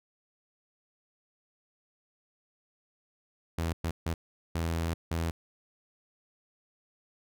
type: tone bursts at uneven times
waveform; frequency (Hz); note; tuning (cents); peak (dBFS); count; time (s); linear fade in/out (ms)
sawtooth; 82.8; E2; +8; -25; 5; 3.58-3.73 / 3.84-3.91 / 4.06-4.14 / 4.55-4.94 / 5.11-5.31; 5
effects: none